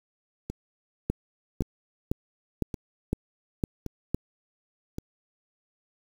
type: two click trains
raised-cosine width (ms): 3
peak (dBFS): -20 / -12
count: 5 / 7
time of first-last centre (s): 0.5-4.984 / 1.1-4.146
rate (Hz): 0.892 / 1.97
effects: 7-bit